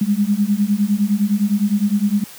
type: beating tone pair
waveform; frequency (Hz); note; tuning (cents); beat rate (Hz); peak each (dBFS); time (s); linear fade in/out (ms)
sine; 200 / 209.8; G3 / G#3; +35 / +18; 9.8; -17; 0.01-2.24; 5
effects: white hiss -39 dBFS RMS until 2.38 s + high-pass 100 Hz 12 dB/octave